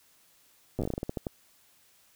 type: slowing click train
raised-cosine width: 2 ms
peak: -18 dBFS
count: 14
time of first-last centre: 0.79-1.268 s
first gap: 8 ms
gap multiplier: 1.23
effects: white hiss -63 dBFS RMS until 2.15 s